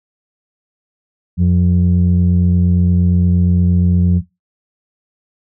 sine tone pair together, 88.6 / 177.2 Hz, F2 / F3, +25 / +25 cents, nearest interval octave, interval 1200 cents, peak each -10 dBFS, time 1.37-4.22 s, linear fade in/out 50 ms, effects noise-tail reverb RT60 0.2 s tail -18 dB re dry + tanh soft clip ceiling -5 dBFS

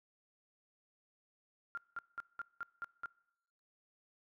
sine tone bursts, 1394 Hz, F6, 4 cents flat, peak -38 dBFS, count 7, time 1.75-3.058 s, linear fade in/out 0 ms, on 24 ms, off 190 ms, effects noise-tail reverb RT60 0.9 s tail -24 dB re dry

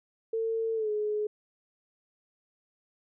sine tone with pitch glide, 449.8 to 422.1 Hz, A4 to G#4, +38 to +28 cents, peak -27 dBFS, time 0.33-1.27 s, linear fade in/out 5 ms, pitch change -110 cents, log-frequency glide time 0.75-0.9 s, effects none

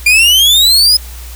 40% pulse exponential sweep, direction up, 2382 to 5120 Hz, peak -4 dBFS, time 0.06-0.97 s, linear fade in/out 5 ms, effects added 60 Hz sine -26 dBFS peak until 1.35 s + white hiss -34 dBFS RMS until 1.35 s

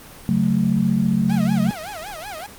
sine chord, F# minor, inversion second, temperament equal, 138.59 / 185 / 220 Hz, C#3 / F#3 / A3, 0 / 0 / 0 cents, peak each -23 / -19 / -19 dBFS, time 0.29-1.71 s, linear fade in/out 0 ms
sawtooth tone with vibrato, 723 Hz, F#5, 40 cents flat, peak -26 dBFS, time 1.29-2.47 s, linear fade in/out 10 ms, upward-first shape sine, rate 5.3 Hz, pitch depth 270 cents each way
effects pink hiss -41 dBFS RMS until 2.58 s + Opus 24 kbps

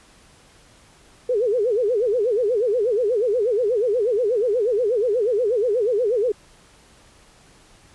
sine tone with vibrato, 452.1 Hz, A4, 47 cents sharp, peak -17 dBFS, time 1.29-6.32 s, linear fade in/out 5 ms, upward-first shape sine, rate 8.3 Hz, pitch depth 220 cents each way, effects pink hiss -52 dBFS RMS until 7.94 s + resampled to 24000 Hz

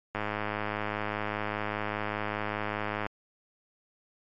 click train, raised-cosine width 0.5 ms, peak -16 dBFS, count 307, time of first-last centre 0.15-3.064 s, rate 105 Hz, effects MP3 48 kbps

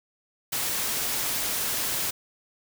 white noise, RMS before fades -28 dBFS, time 0.52-2.11 s, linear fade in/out 10 ms, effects none

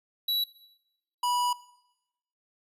square tone pair in turn, 3922 / 978.4 Hz, B7 / B5, -13 / -16 cents, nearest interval 2 octaves, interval 2403 cents, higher first, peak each -26 / -26 dBFS, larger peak neither, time 0.28-0.44 / 1.23-1.53 s, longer second, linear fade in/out 5 ms, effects noise-tail reverb RT60 0.9 s tail -18 dB re dry + resampled to 32000 Hz

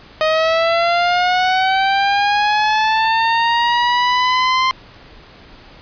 sawtooth linear sweep, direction up, 622.3 to 1046.5 Hz, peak -9 dBFS, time 0.21-4.71 s, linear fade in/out 0 ms, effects pink hiss -42 dBFS RMS until 5.81 s + resampled to 11025 Hz

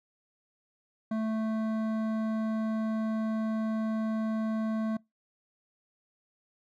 sine tone with hard clipping, 220 Hz, A3, in tune, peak -30 dBFS, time 1.11-4.97 s, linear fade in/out 5 ms, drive 12 dB, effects noise-tail reverb RT60 0.2 s tail -25 dB re dry

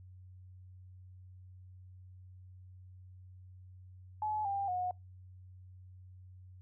sine tone with pitch steps, 854 / 795 / 726 Hz, G#5 / G5 / F#5, +48 / +24 / -33 cents, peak -32 dBFS, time 4.22-4.91 s, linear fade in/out 2 ms, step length 230 ms, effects noise-tail reverb RT60 0.2 s tail -26 dB re dry + added 92 Hz sine -51 dBFS peak until 6.61 s

